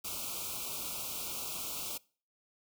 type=band-stop noise; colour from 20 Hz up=white; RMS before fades=-39 dBFS; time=0.04-1.98 s; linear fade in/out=10 ms; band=1400 to 2300 Hz; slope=96 dB/octave; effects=noise-tail reverb RT60 0.4 s tail -23 dB re dry